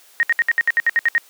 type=tone bursts; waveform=sine; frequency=1864.7 Hz; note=A#6; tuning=in tune; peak=-12 dBFS; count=11; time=0.2-1.18 s; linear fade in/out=0 ms; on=30 ms; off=65 ms; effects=white hiss -50 dBFS RMS until 1.29 s + high-pass 400 Hz 12 dB/octave